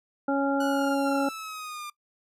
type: harmonic tone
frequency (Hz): 277.2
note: C#4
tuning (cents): 0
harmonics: 1 / 2 / 3 / 5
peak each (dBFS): -25 / -28 / -30 / -32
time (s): 0.28-1.29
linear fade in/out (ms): 5
type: linear sweep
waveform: sawtooth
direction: down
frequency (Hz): 1472 to 1192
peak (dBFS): -32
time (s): 0.6-1.9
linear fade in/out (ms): 5
effects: noise-tail reverb RT60 0.1 s tail -21 dB re dry + resampled to 32000 Hz